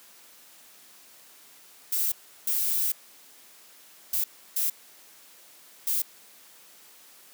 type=noise bursts at uneven times; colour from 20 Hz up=violet; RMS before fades=-26 dBFS; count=5; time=1.92-2.12 / 2.47-2.92 / 4.13-4.24 / 4.56-4.7 / 5.87-6.02 s; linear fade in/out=5 ms; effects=white hiss -53 dBFS RMS until 7.33 s + high-pass 200 Hz 12 dB/octave